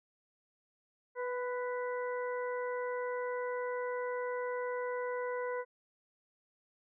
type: harmonic tone with a mistuned harmonic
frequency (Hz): 493.9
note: B4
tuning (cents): 0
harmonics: 1 / 2 / 3 / 4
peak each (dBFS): -35 / -41 / -45 / -47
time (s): 1.15-5.65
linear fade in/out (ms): 50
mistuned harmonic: 2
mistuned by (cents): +17
effects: none